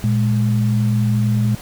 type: tone pair together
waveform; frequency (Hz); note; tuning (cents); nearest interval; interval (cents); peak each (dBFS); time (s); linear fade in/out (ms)
sine; 116.57 / 207.7; A#2 / G#3; 0 / 0; minor seventh; 1000; -15 / -19; 0.04-1.55; 0
effects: pink hiss -37 dBFS RMS until 1.61 s